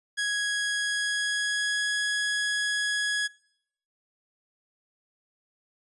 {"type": "tone with pitch glide", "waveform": "sawtooth", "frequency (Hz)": [1661.2, 1673.7], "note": ["G#6", "G#6"], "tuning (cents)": [0, 13], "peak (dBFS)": -22, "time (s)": [0.17, 3.28], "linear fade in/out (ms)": 20, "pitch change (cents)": 13, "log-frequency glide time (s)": [0.76, 1.91], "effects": ["noise-tail reverb RT60 0.7 s tail -23 dB re dry", "resampled to 24000 Hz"]}